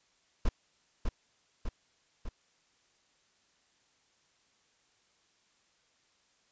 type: noise with echo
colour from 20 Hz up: brown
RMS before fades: -25 dBFS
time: 0.45-0.49 s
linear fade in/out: 5 ms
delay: 600 ms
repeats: 3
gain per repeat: -4 dB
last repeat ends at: 2.29 s
effects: white hiss -70 dBFS RMS until 6.51 s + resampled to 16000 Hz